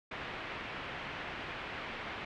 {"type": "low-pass noise", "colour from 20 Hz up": "white", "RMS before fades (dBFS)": -42, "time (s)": [0.11, 2.25], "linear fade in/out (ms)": 5, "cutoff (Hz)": 2700, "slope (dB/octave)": 24, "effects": []}